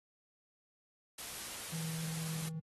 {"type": "noise", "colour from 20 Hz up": "white", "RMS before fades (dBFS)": -44, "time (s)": [1.18, 2.49], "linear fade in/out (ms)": 5}
{"type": "tone with pitch glide", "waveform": "triangle", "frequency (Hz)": [161.8, 160.22], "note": ["E3", "E3"], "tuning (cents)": [-32, -49], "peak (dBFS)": -37, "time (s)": [1.72, 2.6], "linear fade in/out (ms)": 10, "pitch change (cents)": -17, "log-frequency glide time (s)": [1.98, 2.46]}
{"effects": ["AAC 32 kbps"]}